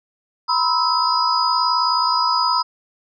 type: tone cluster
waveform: sine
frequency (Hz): 966 / 1025 / 1301 / 4951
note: B5 / C6 / E6 / D#8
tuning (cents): -39 / -36 / -23 / -9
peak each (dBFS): -21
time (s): 0.48-2.63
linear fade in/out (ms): 20
effects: none